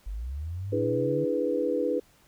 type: linear sweep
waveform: sine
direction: up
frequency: 44.68 to 150.1 Hz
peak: -31 dBFS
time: 0.06-1.25 s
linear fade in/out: 10 ms
type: chord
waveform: sine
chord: E dominant seventh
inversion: third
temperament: equal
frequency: 293.7 / 329.6 / 415.3 / 493.9 Hz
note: D4 / E4 / G#4 / B4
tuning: 0 / 0 / 0 / 0 cents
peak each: -31 / -32 / -31 / -27 dBFS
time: 0.72-2 s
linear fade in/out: 10 ms
effects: pink hiss -61 dBFS RMS until 2.27 s